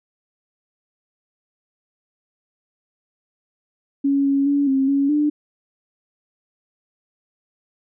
sine tone with pitch steps, 278.5 / 276.9 / 283.9 / 268.5 / 278.5 / 297.1 Hz, C#4 / C#4 / C#4 / C4 / C#4 / D4, +8 / -2 / +41 / +45 / +8 / +20 cents, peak -15 dBFS, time 4.04-5.3 s, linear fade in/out 10 ms, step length 210 ms, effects none

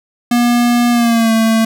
square tone with pitch glide, 240.1 to 224 Hz, B3 to A3, -49 to +31 cents, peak -10 dBFS, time 0.31-1.65 s, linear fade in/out 5 ms, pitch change -120 cents, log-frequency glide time 0.91-1.32 s, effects none

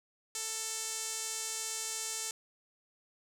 sawtooth tone with band-pass filter, 443 Hz, A4, 12 cents sharp, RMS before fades -38 dBFS, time 0.35-2.31 s, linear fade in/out 2 ms, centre 7500 Hz, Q 2.2, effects none

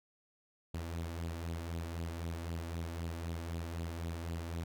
sawtooth tone with flanger, 83.6 Hz, E2, 25 cents sharp, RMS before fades -40 dBFS, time 0.74-4.64 s, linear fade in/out 5 ms, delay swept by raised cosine 0.25 to 3.55 ms, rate 3.9 Hz, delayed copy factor +0.55, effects none

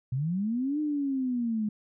sine linear two-way sweep, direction up then down, 121 to 305.9 to 208 Hz, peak -26 dBFS, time 0.12-1.69 s, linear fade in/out 5 ms, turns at 0.8 s, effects none

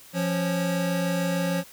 square tone cluster, 173.8 / 274.3 / 548 Hz, F3 / C#4 / C#5, -8 / -18 / -20 cents, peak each -26 / -34 / -30 dBFS, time 0.13-1.64 s, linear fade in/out 50 ms, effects white hiss -49 dBFS RMS until 1.72 s

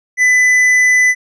sine tone with tanh clipping, 2000 Hz, B6, 21 cents sharp, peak -9 dBFS, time 0.17-1.15 s, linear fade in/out 50 ms, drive 9 dB, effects resampled to 22050 Hz

